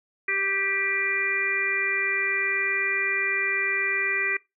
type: harmonic tone with a mistuned harmonic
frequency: 392 Hz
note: G4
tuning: in tune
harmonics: 1 / 3 / 4 / 5 / 6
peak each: -35 / -37 / -33 / -25 / -27 dBFS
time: 0.28-4.37 s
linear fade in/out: 5 ms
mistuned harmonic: 6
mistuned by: +20 cents
effects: noise-tail reverb RT60 0.2 s tail -21 dB re dry